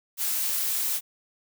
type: noise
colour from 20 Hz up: blue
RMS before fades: -27 dBFS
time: 0.17-1.01 s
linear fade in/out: 50 ms
effects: none